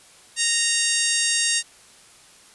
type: harmonic tone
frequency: 929 Hz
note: A#5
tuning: 6 cents flat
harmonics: 2 / 3 / 4 / 5 / 6 / 7 / 8 / 9 / 10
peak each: -28 / -28 / -28 / -28 / -28 / -28 / -28 / -28 / -28 dBFS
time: 0.36-1.63 s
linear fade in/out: 50 ms
effects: white hiss -50 dBFS RMS until 2.54 s + resampled to 24000 Hz